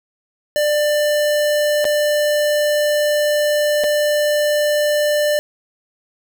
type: tone with dropouts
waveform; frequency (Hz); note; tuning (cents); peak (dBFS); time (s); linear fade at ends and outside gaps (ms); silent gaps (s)
square; 594; D5; +20; -15; 0.56-5.39; 0; 1.844-1.852 / 3.837-3.841
effects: none